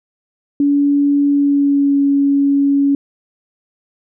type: tone with pitch glide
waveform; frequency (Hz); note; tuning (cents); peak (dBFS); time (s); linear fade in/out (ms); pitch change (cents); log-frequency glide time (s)
sine; 285 to 280.3; C#4 to C#4; +48 to +19; -10; 0.6-2.95; 2; -29; 1.28-2
effects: none